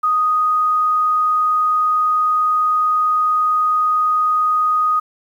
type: tone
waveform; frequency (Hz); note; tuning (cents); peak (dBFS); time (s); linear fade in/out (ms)
sine; 1244.5; D#6; 0; -13; 0.03-5; 10
effects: 8-bit